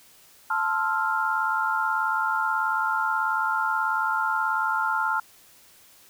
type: chord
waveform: sine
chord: F major seventh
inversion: first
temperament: equal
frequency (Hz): 880 / 1046.5 / 1318.5 / 1396.9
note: A5 / C6 / E6 / F6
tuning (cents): 0 / 0 / 0 / 0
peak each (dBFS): -27 / -31 / -31 / -25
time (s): 0.5-5.2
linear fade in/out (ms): 5
effects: white hiss -54 dBFS RMS until 6.09 s